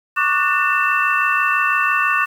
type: tone cluster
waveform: sine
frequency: 1119 / 1185 / 1473 / 1805 / 2668 Hz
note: C#6 / D6 / F#6 / A6 / E7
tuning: +16 / +15 / -8 / +44 / +20 cents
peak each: -21 dBFS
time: 0.16-2.26 s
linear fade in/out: 20 ms
effects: 7-bit